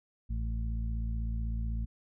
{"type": "harmonic tone", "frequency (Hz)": 56, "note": "A1", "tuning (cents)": 31, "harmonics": [1, 2, 3, 4], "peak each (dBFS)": [-31, -39, -48, -44], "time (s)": [0.29, 1.86], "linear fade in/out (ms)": 20, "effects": []}